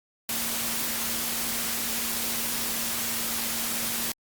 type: tone in noise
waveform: sine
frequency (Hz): 231.2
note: A#3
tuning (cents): -14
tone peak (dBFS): -40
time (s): 0.29-4.12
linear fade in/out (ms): 2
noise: white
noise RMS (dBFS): -29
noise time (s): 0.29-4.12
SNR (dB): -14
effects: Opus 48 kbps